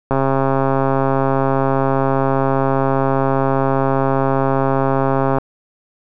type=click train; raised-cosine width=1 ms; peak=-3 dBFS; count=713; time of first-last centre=0.11-5.384 s; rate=135 Hz; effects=none